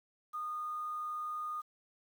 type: tone with quantisation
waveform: sine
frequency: 1227 Hz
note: D#6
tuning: 25 cents flat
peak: -36 dBFS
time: 0.33-1.62 s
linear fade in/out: 20 ms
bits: 10
effects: none